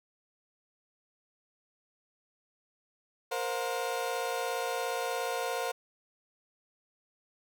30% pulse chord, Bb suspended second, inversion none, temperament equal with one note detuned, 466.2 / 523.3 / 715.6 Hz, Bb4 / C5 / F5, 0 / 0 / +42 cents, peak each -33 dBFS, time 3.31-5.72 s, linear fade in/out 10 ms, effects none

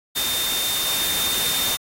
sine tone in noise, 3628 Hz, A#7, 48 cents flat, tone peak -24 dBFS, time 0.15-1.77 s, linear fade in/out 20 ms, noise white, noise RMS -24 dBFS, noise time 0.15-1.77 s, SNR -3 dB, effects AAC 48 kbps

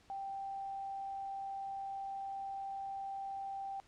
sine tone, 784 Hz, G5, in tune, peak -39 dBFS, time 0.1-3.8 s, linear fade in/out 0 ms, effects pink hiss -66 dBFS RMS until 3.87 s + low-pass 7000 Hz 12 dB/octave

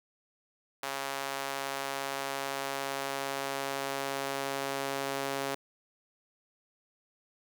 sawtooth tone with high-pass filter sweep, 137.6 Hz, C#3, 12 cents flat, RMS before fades -35 dBFS, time 0.83-5.55 s, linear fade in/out 2 ms, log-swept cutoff 760 to 450 Hz, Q 0.92, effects none

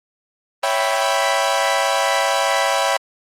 sawtooth chord, C# half-diminished seventh, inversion none, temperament equal, 554.4 / 659.3 / 784 / 987.8 Hz, C#5 / E5 / G5 / B5, 0 / 0 / 0 / 0 cents, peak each -18 dBFS, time 0.63-2.97 s, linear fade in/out 5 ms, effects low-pass 10000 Hz 12 dB/octave + Opus 24 kbps

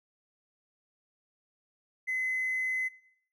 sine tone with hard clipping, 2036 Hz, C7, 48 cents flat, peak -29 dBFS, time 2.07-2.89 s, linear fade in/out 20 ms, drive 1 dB, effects noise-tail reverb RT60 0.7 s tail -19 dB re dry

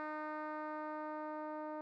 10% pulse tone with low-pass filter sweep, 306.1 Hz, D#4, 28 cents flat, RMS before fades -43 dBFS, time 0-1.81 s, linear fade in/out 0 ms, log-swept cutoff 1500 to 830 Hz, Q 1.2, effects none

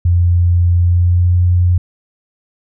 sine tone with pitch glide, 87.31 to 88.94 Hz, F2 to F2, 0 to +32 cents, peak -8 dBFS, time 0.05-1.78 s, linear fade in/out 5 ms, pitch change +32 cents, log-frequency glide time 0.76-1.37 s, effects none

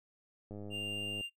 click train, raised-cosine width 2 ms, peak -33 dBFS, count 73, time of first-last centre 0.51-1.209 s, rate 103 Hz
triangle tone, 2794 Hz, F7, in tune, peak -35 dBFS, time 0.7-1.3 s, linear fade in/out 50 ms
effects noise-tail reverb RT60 0.1 s tail -20 dB re dry

